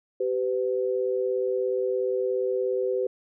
sine tone pair together, 386.7 / 503.7 Hz, G4 / B4, -24 / +34 cents, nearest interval perfect fourth, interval 458 cents, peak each -26 dBFS, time 0.2-3.07 s, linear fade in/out 5 ms, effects none

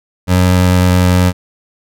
25% pulse tone with pitch glide, 91.2 to 90.41 Hz, F#2 to F#2, -24 to -40 cents, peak -4 dBFS, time 0.27-1.33 s, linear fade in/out 50 ms, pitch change -16 cents, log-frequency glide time 0.5-1.16 s, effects none

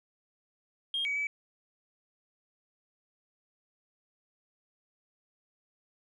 sine tone with pitch steps, 3228 / 2267 / 2295 Hz, G#7 / C#7 / D7, -50 / +38 / -40 cents, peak -28 dBFS, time 0.94-1.27 s, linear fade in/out 2 ms, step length 110 ms, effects tanh soft clip ceiling -25 dBFS

